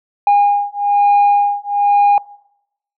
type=beating tone pair; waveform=sine; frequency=814 / 815.1 Hz; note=G#5 / G#5; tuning=-35 / -33 cents; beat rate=1.1 Hz; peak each=-11 dBFS; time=0.27-2.18 s; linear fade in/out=2 ms; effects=noise-tail reverb RT60 0.8 s tail -23 dB re dry + tanh soft clip ceiling -6 dBFS